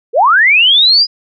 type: linear sweep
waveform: sine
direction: up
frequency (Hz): 406.8 to 4978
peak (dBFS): -5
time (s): 0.13-1.07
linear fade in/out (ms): 50
effects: none